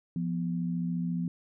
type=tone pair together; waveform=sine; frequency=172.71 / 246.9 Hz; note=F3 / B3; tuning=-19 / 0 cents; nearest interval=tritone; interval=619 cents; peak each=-29 / -35 dBFS; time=0.16-1.28 s; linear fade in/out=2 ms; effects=none